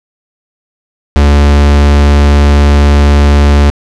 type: tone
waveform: 45% pulse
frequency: 72 Hz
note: D2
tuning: 34 cents flat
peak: -3 dBFS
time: 1.16-3.7 s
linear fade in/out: 0 ms
effects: low-pass 6000 Hz 12 dB/octave + 7-bit